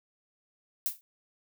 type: noise with exponential decay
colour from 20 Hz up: violet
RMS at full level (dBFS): -26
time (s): 0.86-1.01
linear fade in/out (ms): 0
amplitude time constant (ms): 31
effects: none